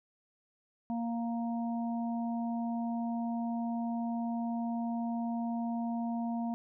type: harmonic tone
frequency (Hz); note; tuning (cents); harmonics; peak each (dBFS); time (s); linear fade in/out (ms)
233; A#3; -1; 1 / 3 / 4; -32 / -40 / -45; 0.9-6.54; 0
effects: none